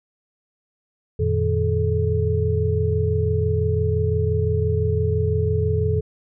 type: tone cluster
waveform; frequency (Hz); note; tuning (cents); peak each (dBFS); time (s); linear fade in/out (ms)
sine; 87.7 / 113.6 / 153.2 / 430.6; F2 / A#2 / D#3 / A4; +8 / -44 / -27 / -37; -21 / -24 / -26 / -23; 1.19-6.01; 10
effects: none